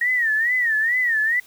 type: tone with vibrato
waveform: sine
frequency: 1864.7 Hz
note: A#6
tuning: in tune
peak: -17 dBFS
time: 0.01-1.4 s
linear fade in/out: 5 ms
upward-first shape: sine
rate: 2.3 Hz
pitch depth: 140 cents each way
effects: white hiss -50 dBFS RMS until 1.46 s